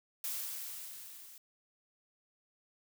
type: noise with level ramp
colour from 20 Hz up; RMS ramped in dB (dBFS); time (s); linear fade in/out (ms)
blue; -37 to -54; 0.24-1.38; 2
effects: none